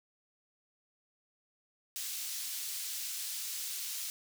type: high-pass noise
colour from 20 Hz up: pink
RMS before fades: -39 dBFS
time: 1.96-4.1 s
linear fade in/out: 0 ms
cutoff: 4400 Hz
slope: 12 dB/octave
effects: none